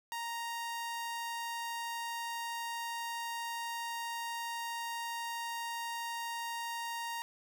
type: tone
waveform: sawtooth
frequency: 932.3 Hz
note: A#5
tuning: in tune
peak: -33 dBFS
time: 0.12-7.22 s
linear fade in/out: 0 ms
effects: none